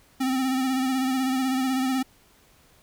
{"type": "tone with vibrato", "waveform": "square", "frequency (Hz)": 261.2, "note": "C4", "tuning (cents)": -3, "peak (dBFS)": -23, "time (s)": [0.2, 2.03], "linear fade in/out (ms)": 10, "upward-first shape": "sine", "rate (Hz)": 16, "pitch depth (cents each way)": 39, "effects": ["pink hiss -58 dBFS RMS until 2.82 s"]}